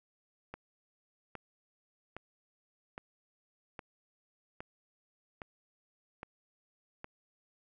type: click train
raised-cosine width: 0.5 ms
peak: -27 dBFS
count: 9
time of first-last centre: 0.54-7.044 s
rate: 1.23 Hz
effects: none